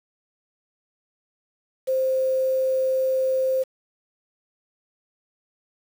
sine tone with quantisation, 523.3 Hz, C5, in tune, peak -19 dBFS, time 1.87-3.64 s, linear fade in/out 20 ms, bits 7, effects none

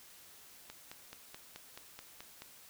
click train, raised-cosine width 0.2 ms, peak -29 dBFS, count 9, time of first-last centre 0.7-2.42 s, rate 4.65 Hz, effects white hiss -57 dBFS RMS until 2.69 s

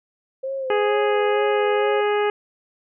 sine tone with vibrato, 523.3 Hz, C5, in tune, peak -24 dBFS, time 0.43-2.01 s, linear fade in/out 10 ms, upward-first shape sine, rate 2.2 Hz, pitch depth 62 cents each way
harmonic tone, 415.3 Hz, G#4, in tune, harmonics 1 / 2 / 3 / 4 / 5 / 6 / 7, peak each -19 / -25 / -29 / -31 / -33 / -35 / -36 dBFS, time 0.7-2.3 s, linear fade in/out 2 ms
effects none

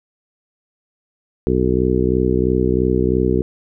harmonic tone, 63 Hz, B1, 35 cents sharp, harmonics 1 / 2 / 3 / 4 / 5 / 6 / 7, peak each -22 / -23 / -22 / -23 / -22 / -19 / -22 dBFS, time 1.47-3.42 s, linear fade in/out 0 ms, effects none

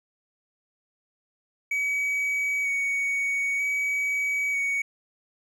triangle tone with vibrato, 2254 Hz, C#7, 28 cents sharp, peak -22 dBFS, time 1.71-4.82 s, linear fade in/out 5 ms, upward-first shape square, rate 0.53 Hz, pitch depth 13 cents each way, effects none

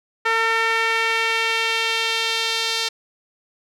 sawtooth tone with band-pass filter sweep, 452.5 Hz, A4, 48 cents sharp, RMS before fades -21 dBFS, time 0.25-2.89 s, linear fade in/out 10 ms, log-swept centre 1700 to 4200 Hz, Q 1.7, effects none

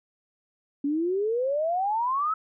sine exponential sweep, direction up, 277.2 to 1318.5 Hz, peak -23 dBFS, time 0.84-2.34 s, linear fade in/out 5 ms, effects none

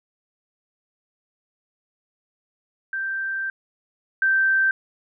sine tone pair in turn, 1568 / 1560.5 Hz, G6 / G6, 0 / -8 cents, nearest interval unison, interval 8 cents, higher first, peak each -24 / -16 dBFS, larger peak second, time 2.93-3.5 / 4.22-4.71 s, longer first, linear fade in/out 2 ms, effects none

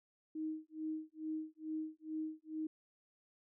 sine tone with tremolo, 313.4 Hz, D#4, 13 cents sharp, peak -36 dBFS, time 0.35-2.67 s, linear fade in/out 5 ms, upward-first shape sine, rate 2.3 Hz, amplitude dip 100%, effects none

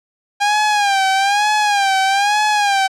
sawtooth tone with vibrato, 807 Hz, G#5, 50 cents flat, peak -9 dBFS, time 0.4-2.88 s, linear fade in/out 20 ms, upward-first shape sine, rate 1.1 Hz, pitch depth 88 cents each way, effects low-pass 7000 Hz 12 dB/octave

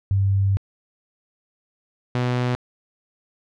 sine / sawtooth tone pair in turn, 98 / 123.87 Hz, G2 / B2, 0 / +6 cents, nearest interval major third, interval 406 cents, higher second, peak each -16 dBFS, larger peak neither, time 0.11-0.57 / 2.15-2.55 s, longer first, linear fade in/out 0 ms, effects low-pass 4000 Hz 12 dB/octave

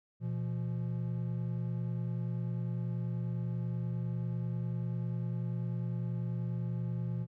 triangle tone pair together, 121.1 / 171.26 Hz, B2 / F3, -34 / -34 cents, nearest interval tritone, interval 600 cents, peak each -32 / -35 dBFS, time 0.2-7.27 s, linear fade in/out 50 ms, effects none

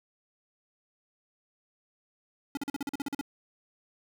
square tone bursts, 281.6 Hz, C#4, 27 cents sharp, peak -31 dBFS, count 11, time 2.55-3.212 s, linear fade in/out 2 ms, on 22 ms, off 42 ms, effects none

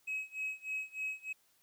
triangle tone with tremolo, 2555 Hz, D#7, 45 cents sharp, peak -31 dBFS, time 0.07-1.33 s, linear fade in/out 10 ms, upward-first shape sine, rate 3.3 Hz, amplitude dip 95%, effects tanh soft clip ceiling -30 dBFS + white hiss -71 dBFS RMS until 1.62 s

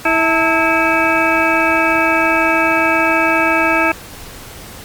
harmonic tone with a mistuned harmonic, 325.7 Hz, E4, 21 cents flat, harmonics 1 / 2 / 3 / 4 / 5 / 7 / 8, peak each -19 / -19 / -19 / -19 / -19 / -19 / -19 dBFS, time 0.05-3.92 s, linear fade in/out 5 ms, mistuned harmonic 3, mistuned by -150 cents, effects pink hiss -34 dBFS RMS until 4.84 s + Opus 48 kbps

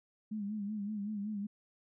sine tone with vibrato, 207.7 Hz, G#3, in tune, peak -35 dBFS, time 0.31-1.47 s, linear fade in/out 10 ms, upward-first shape sine, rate 5.3 Hz, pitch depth 74 cents each way, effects none

